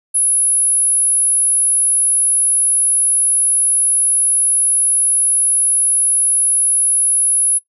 sine tone, 10560 Hz, E9, 2 cents sharp, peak -8 dBFS, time 0.14-7.59 s, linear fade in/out 20 ms, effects noise-tail reverb RT60 0.1 s tail -19 dB re dry + tanh soft clip ceiling -10 dBFS

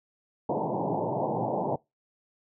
white band-pass noise, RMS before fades -29 dBFS, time 0.49-1.76 s, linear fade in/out 5 ms, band 110 to 940 Hz, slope 96 dB/octave, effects noise-tail reverb RT60 0.2 s tail -23 dB re dry

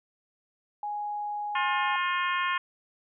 sine tone, 830.6 Hz, G#5, in tune, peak -30 dBFS, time 0.83-1.96 s, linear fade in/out 2 ms
harmonic tone, 355.7 Hz, F4, 32 cents sharp, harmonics 3 / 4 / 5 / 6 / 7 / 8 / 9, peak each -28 / -34 / -32 / -37 / -36 / -40 / -40 dBFS, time 1.55-2.58 s, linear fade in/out 5 ms
effects none

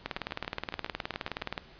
two click trains, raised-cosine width 0.3 ms, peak -16 / -23 dBFS, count 30 / 10, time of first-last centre 0.06-1.578 / 0.17-1.417 s, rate 19.1 / 7.22 Hz, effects pink hiss -54 dBFS RMS until 1.79 s + resampled to 11025 Hz

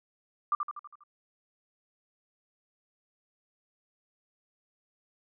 sine tone with echo, 1187 Hz, D6, 18 cents sharp, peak -23 dBFS, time 0.52-0.55 s, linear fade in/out 2 ms, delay 81 ms, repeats 6, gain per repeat -5 dB, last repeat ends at 1.036 s, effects none

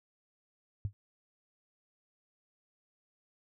sine tone with exponential decay, 101.1 Hz, G#2, 46 cents flat, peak -27 dBFS, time 0.85-0.93 s, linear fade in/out 0 ms, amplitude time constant 17 ms, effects none

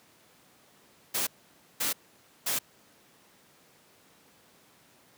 white noise bursts, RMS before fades -29 dBFS, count 3, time 1.14-2.59 s, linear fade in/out 10 ms, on 130 ms, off 530 ms, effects pink hiss -60 dBFS RMS until 5.17 s + high-pass 150 Hz 12 dB/octave

